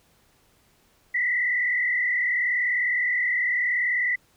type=tone with frequency modulation; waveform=sine; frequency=1975.5 Hz; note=B6; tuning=in tune; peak=-21 dBFS; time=1.14-4.16 s; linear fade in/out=10 ms; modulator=39.2 Hz; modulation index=1.6; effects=pink hiss -62 dBFS RMS until 4.36 s